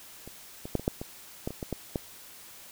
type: clicks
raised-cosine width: 2 ms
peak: -29 / -24 / -12 / -24 / -11 / -22 / -17 / -25 / -20 / -17 / -15 dBFS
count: 11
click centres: 0.276 / 0.655 / 0.753 / 0.796 / 0.879 / 1.015 / 1.475 / 1.506 / 1.628 / 1.727 / 1.958 s
effects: white hiss -49 dBFS RMS until 2.71 s